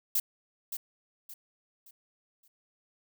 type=noise with echo; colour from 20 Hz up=violet; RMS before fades=-27 dBFS; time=0.15-0.2 s; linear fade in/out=5 ms; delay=570 ms; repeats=4; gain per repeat=-9 dB; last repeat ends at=2.48 s; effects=none